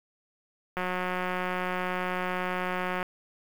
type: click train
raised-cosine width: 0.5 ms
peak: -16 dBFS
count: 412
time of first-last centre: 0.77-3.028 s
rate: 182 Hz
effects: 7-bit